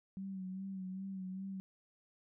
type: tone with vibrato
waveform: sine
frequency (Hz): 190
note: F#3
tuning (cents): +46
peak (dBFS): -40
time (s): 0.17-1.6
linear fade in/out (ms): 0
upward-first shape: sine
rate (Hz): 2.5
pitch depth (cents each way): 42
effects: none